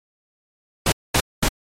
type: noise bursts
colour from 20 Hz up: pink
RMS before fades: -17 dBFS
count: 3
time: 0.86-1.486 s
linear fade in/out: 5 ms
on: 62 ms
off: 220 ms
effects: low-pass 12000 Hz 12 dB/octave + MP3 64 kbps